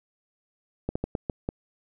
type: slowing click train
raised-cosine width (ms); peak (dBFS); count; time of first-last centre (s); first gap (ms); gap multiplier
2; -14; 6; 0.89-1.489; 65; 1.31
effects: none